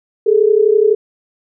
sine tone pair together, 410.5 / 442.4 Hz, G#4 / A4, -20 / +9 cents, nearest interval minor second, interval 129 cents, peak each -11 dBFS, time 0.26-0.95 s, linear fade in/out 10 ms, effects none

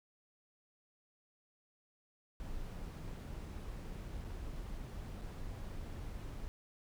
brown noise with dropouts, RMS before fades -44 dBFS, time 2.4-6.48 s, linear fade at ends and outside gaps 0 ms, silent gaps 4.242-4.247 / 5.214-5.219 s, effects none

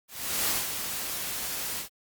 white noise with ADSR envelope, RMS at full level -26 dBFS, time 0.08-1.89 s, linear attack 400 ms, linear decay 190 ms, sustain -7 dB, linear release 100 ms, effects Opus 48 kbps

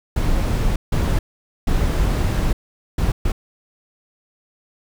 brown noise bursts at uneven times, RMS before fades -18 dBFS, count 5, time 0.16-0.76 / 0.92-1.19 / 1.67-2.53 / 2.98-3.12 / 3.25-3.32 s, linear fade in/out 5 ms, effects none

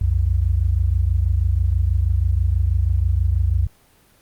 sine tone pair together, 63.01 / 89.2 Hz, B1 / F2, +35 / +37 cents, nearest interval tritone, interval 602 cents, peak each -18 dBFS, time 0.01-3.67 s, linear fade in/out 5 ms, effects pink hiss -55 dBFS RMS until 4.21 s + Opus 24 kbps

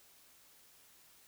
silence, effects white hiss -63 dBFS RMS until 1.27 s

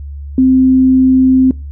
sine tone, 260 Hz, C4, 11 cents flat, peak -5 dBFS, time 0.38-1.51 s, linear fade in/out 2 ms, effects noise-tail reverb RT60 0.3 s tail -23 dB re dry + added 71 Hz sine -23 dBFS peak until 1.71 s

